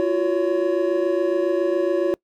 triangle tone cluster, 340.6 / 367.8 / 562 Hz, F4 / F#4 / C#5, -43 / -10 / +24 cents, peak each -20 dBFS, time 0-2.14 s, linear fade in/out 0 ms, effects noise-tail reverb RT60 0.1 s tail -24 dB re dry + MP3 96 kbps

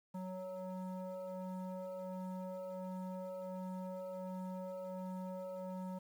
sine tone with frequency modulation, 184.8 Hz, F#3, 2 cents flat, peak -40 dBFS, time 0.14-5.99 s, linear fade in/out 10 ms, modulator 371 Hz, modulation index 1.7, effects tanh soft clip ceiling -37 dBFS + 11-bit

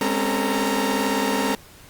sawtooth tone cluster, 204.4 / 257.3 / 275.3 / 447 / 933 Hz, G#3 / C4 / C#4 / A4 / A#5, -27 / -29 / -12 / +27 / +1 cents, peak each -23 dBFS, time 0.01-1.55 s, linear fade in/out 2 ms, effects pink hiss -47 dBFS RMS until 1.89 s + Opus 48 kbps

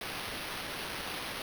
white noise with sample-and-hold, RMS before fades -39 dBFS, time 0.01-1.42 s, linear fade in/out 2 ms, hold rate 7350 Hz, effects none

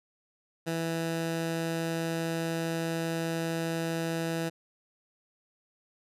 15% pulse tone, 164.81 Hz, E3, in tune, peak -23 dBFS, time 0.66-4.5 s, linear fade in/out 20 ms, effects resampled to 32000 Hz

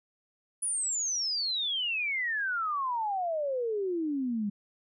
sine exponential sweep, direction down, 10050 to 198.2 Hz, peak -28 dBFS, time 0.62-4.5 s, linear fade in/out 10 ms, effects none

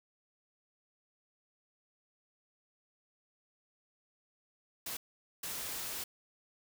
white noise bursts at uneven times, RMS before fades -40 dBFS, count 2, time 4.86-4.97 / 5.43-6.04 s, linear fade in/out 5 ms, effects none

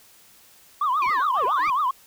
sine tone with vibrato, 1108.7 Hz, C#6, in tune, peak -18 dBFS, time 0.81-1.91 s, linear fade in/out 5 ms, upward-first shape triangle, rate 7.3 Hz, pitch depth 240 cents each way
sine linear two-way sweep, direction down then up, 2489 to 370 to 2489 Hz, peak -24 dBFS, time 1.02-1.7 s, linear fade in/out 2 ms, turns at 1.45 s
effects tanh soft clip ceiling -16 dBFS + white hiss -53 dBFS RMS until 2.06 s

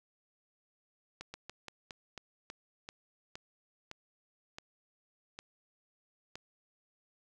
slowing click train, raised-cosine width 0.2 ms, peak -26 dBFS, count 13, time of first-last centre 1.21-6.355 s, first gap 130 ms, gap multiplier 1.2, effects none

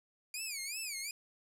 10% pulse tone with vibrato, 2374 Hz, D7, 18 cents sharp, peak -29 dBFS, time 0.34-1.11 s, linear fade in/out 2 ms, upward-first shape sine, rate 2.7 Hz, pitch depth 190 cents each way, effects low-pass 12000 Hz 12 dB/octave + 10-bit

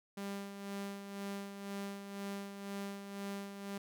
sawtooth tone with tremolo, 199.1 Hz, G3, 27 cents sharp, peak -35 dBFS, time 0.17-3.78 s, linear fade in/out 5 ms, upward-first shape sine, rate 2 Hz, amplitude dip 55%, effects none

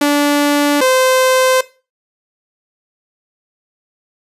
sawtooth tone pair in turn, 290 / 516.7 Hz, D4 / C5, -22 / -22 cents, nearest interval minor seventh, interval 1000 cents, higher second, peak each -6 dBFS, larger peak neither, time 0.01-0.81 / 0.81-1.61 s, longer neither, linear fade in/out 5 ms, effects noise-tail reverb RT60 0.3 s tail -17 dB re dry + resampled to 32000 Hz

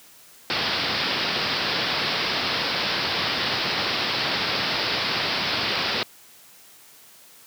white low-pass noise, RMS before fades -25 dBFS, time 0.5-6.03 s, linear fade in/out 0 ms, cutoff 5200 Hz, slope 96 dB/octave, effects white hiss -50 dBFS RMS until 7.46 s + high-pass 100 Hz 12 dB/octave

